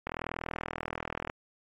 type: click train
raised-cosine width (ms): 0.5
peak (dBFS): -18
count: 51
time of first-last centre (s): 0.07-1.299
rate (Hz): 40.7
effects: AAC 32 kbps